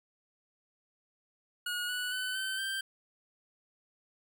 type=tone with pitch steps; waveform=25% pulse; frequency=1447 / 1476.6 / 1506.7 / 1537.5 / 1568.9 Hz; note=F#6 / F#6 / F#6 / G6 / G6; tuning=-39 / -4 / +31 / -34 / +1 cents; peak=-29 dBFS; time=1.66-2.81 s; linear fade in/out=5 ms; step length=230 ms; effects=none